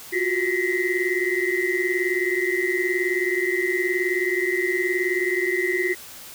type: tone cluster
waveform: sine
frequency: 353.8 / 372.8 / 1909 / 2041 Hz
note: F4 / F#4 / A#6 / C7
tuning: +23 / +13 / +41 / -44 cents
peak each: -26 dBFS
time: 0.12-5.95 s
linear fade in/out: 20 ms
effects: white hiss -41 dBFS RMS until 6.34 s